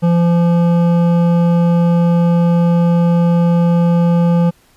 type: tone with hard clipping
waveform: triangle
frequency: 171.3 Hz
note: F3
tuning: 33 cents flat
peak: -11 dBFS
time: 0.02-4.51 s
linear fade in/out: 20 ms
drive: 15 dB
effects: pink hiss -52 dBFS RMS until 4.76 s + resampled to 32000 Hz